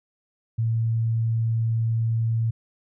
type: tone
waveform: sine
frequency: 113.7 Hz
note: A#2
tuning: 43 cents flat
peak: -20 dBFS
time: 0.58-2.51 s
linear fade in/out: 10 ms
effects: none